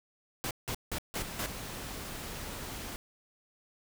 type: noise bursts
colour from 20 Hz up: pink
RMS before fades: -35 dBFS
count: 5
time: 0.44-1.46 s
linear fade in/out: 0 ms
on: 68 ms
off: 170 ms
type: noise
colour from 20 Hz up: pink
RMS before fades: -41 dBFS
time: 1.14-2.96 s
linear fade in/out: 0 ms
effects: none